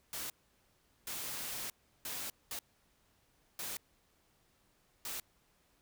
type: noise bursts at uneven times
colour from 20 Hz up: white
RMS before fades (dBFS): -41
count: 6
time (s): 0.13-0.3 / 1.07-1.7 / 2.05-2.3 / 2.51-2.59 / 3.59-3.77 / 5.05-5.2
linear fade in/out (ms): 2
effects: pink hiss -72 dBFS RMS until 5.81 s